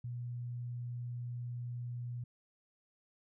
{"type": "tone", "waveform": "sine", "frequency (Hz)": 121.3, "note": "B2", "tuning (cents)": -31, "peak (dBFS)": -38, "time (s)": [0.04, 2.24], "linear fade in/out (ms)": 5, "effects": []}